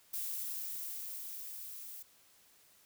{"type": "noise with level ramp", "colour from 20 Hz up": "violet", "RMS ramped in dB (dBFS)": [-38, -48], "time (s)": [0.13, 2.03], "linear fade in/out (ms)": 10, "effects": ["white hiss -65 dBFS RMS until 2.85 s"]}